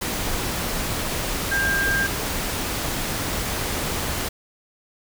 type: tone in noise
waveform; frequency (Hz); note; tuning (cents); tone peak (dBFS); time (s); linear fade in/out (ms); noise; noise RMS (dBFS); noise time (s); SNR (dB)
sine; 1597; G6; +32; -20; 1.51-2.07; 10; pink; -26; 0.01-4.29; +3
effects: none